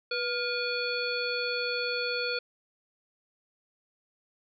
harmonic tone with a mistuned harmonic, 489.4 Hz, B4, 16 cents flat, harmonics 1 / 3 / 5 / 7 / 9, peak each -33 / -34 / -35 / -41 / -34 dBFS, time 0.11-2.39 s, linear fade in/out 5 ms, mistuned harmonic 3, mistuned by -68 cents, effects none

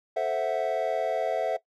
triangle chord, F# half-diminished seventh, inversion first, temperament equal, 440 / 523.3 / 659.3 / 740 Hz, A4 / C5 / E5 / F#5, 0 / 0 / 0 / 0 cents, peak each -31 / -30 / -25 / -29 dBFS, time 0.16-1.57 s, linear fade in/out 10 ms, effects noise-tail reverb RT60 0.1 s tail -18 dB re dry

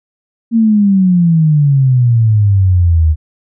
sine exponential sweep, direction down, 233.1 to 76.1 Hz, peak -6 dBFS, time 0.51-3.16 s, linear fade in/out 50 ms, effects none

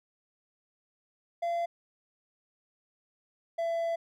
triangle tone pair in turn, 684 / 669.5 Hz, F5 / E5, -36 / +27 cents, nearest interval unison, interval 37 cents, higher first, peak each -26 dBFS, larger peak neither, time 1.42-1.66 / 3.58-3.96 s, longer second, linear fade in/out 10 ms, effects none

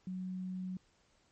sine tone, 185 Hz, F#3, in tune, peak -37 dBFS, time 0.07-0.77 s, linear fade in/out 2 ms, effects pink hiss -71 dBFS RMS until 1.31 s + MP3 32 kbps

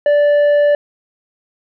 sine tone with tanh clipping, 584 Hz, D5, 10 cents flat, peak -10 dBFS, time 0.06-0.75 s, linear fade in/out 2 ms, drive 6 dB, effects none

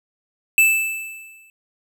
square tone with exponential decay, 2637 Hz, E7, in tune, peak -10 dBFS, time 0.58-1.5 s, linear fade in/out 1 ms, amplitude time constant 200 ms, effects none

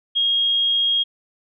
sine tone, 3262 Hz, G#7, 32 cents flat, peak -16 dBFS, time 0.15-1.04 s, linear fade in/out 20 ms, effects none

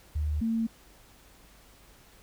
sine tone pair in turn, 75.5 / 226.2 Hz, D2 / A3, +48 / +48 cents, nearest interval octave + perfect fifth, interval 1900 cents, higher second, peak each -26 / -25 dBFS, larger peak second, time 0.15-0.41 / 0.41-0.67 s, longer neither, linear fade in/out 10 ms, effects added 50 Hz sine -60 dBFS peak until 2.22 s + pink hiss -57 dBFS RMS until 2.22 s

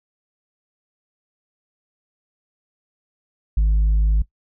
sine tone, 52.4 Hz, G#1, 16 cents sharp, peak -11 dBFS, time 3.57-4.22 s, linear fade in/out 5 ms, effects noise-tail reverb RT60 0.1 s tail -19 dB re dry + tanh soft clip ceiling -13 dBFS

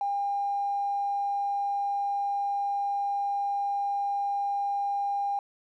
triangle tone, 804 Hz, G5, 44 cents sharp, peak -22 dBFS, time 0.01-5.39 s, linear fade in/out 2 ms, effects tanh soft clip ceiling -24 dBFS

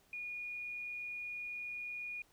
sine tone, 2443 Hz, D#7, 32 cents flat, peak -40 dBFS, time 0.13-2.22 s, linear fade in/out 2 ms, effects pink hiss -69 dBFS RMS until 2.32 s

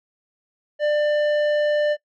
sine tone with tanh clipping, 595 Hz, D5, 22 cents sharp, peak -19 dBFS, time 0.79-1.97 s, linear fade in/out 50 ms, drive 11 dB, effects noise-tail reverb RT60 0.1 s tail -22 dB re dry

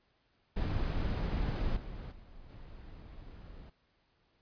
brown noise with level steps, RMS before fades -32 / -43 / -53 / -49 dBFS, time 0.56-3.7 s, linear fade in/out 10 ms, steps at 1.76 / 2.11 / 2.49 s, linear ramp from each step 10 ms, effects pink hiss -73 dBFS RMS until 4.41 s + resampled to 11025 Hz

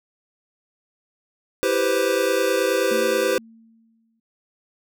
square chord, C major seventh, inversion first, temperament equal, 329.6 / 392 / 493.9 / 523.3 Hz, E4 / G4 / B4 / C5, 0 / 0 / 0 / 0 cents, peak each -29 / -24 / -24 / -24 dBFS, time 1.63-3.38 s, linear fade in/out 0 ms
sine tone with exponential decay, 226 Hz, A3, 47 cents sharp, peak -27 dBFS, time 2.91-4.2 s, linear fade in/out 5 ms, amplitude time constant 280 ms
effects none

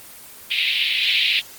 pink band-pass noise, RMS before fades -19 dBFS, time 0.5-1.41 s, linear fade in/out 20 ms, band 2300 to 3900 Hz, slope 48 dB/octave, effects white hiss -41 dBFS RMS until 1.58 s + Opus 24 kbps

